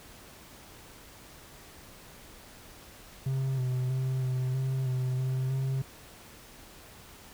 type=tone with pitch steps; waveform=triangle; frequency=133.3 / 127.2 / 130.6 / 128.4 / 132.1 / 128 / 130.1 / 133.3 Hz; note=C3 / C3 / C3 / C3 / C3 / C3 / C3 / C3; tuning=+33 / -48 / -3 / -32 / +17 / -38 / -9 / +33 cents; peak=-25 dBFS; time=3.26-5.82 s; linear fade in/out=5 ms; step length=320 ms; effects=pink hiss -51 dBFS RMS until 7.33 s